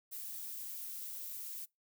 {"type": "noise", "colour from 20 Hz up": "violet", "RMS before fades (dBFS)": -44, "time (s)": [0.11, 1.66], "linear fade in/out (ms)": 20, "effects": ["noise-tail reverb RT60 0.2 s tail -25 dB re dry"]}